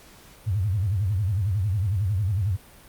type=tone with vibrato; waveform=sine; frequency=98.8 Hz; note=G2; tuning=14 cents sharp; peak=-21 dBFS; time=0.46-2.57 s; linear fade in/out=20 ms; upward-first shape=sine; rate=11 Hz; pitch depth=200 cents each way; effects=pink hiss -50 dBFS RMS until 2.88 s + Opus 48 kbps